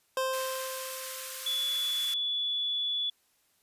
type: tone with exponential decay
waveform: 25% pulse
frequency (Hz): 523.3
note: C5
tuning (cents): 0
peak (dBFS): -23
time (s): 0.17-2.29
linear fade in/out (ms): 2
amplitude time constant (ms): 460
type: high-pass noise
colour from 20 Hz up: white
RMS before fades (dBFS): -39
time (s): 0.33-2.14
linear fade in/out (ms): 2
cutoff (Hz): 1100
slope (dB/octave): 48
type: tone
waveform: sine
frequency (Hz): 3432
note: A7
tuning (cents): -44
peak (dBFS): -28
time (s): 1.46-3.1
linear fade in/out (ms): 5
effects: white hiss -70 dBFS RMS until 3.62 s + resampled to 32000 Hz